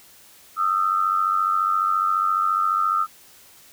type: tone pair together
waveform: sine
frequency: 1236 / 1330.5 Hz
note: D#6 / E6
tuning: -12 / +16 cents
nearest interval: minor second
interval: 128 cents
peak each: -21 dBFS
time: 0.56-3.07 s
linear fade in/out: 50 ms
effects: white hiss -50 dBFS RMS until 3.72 s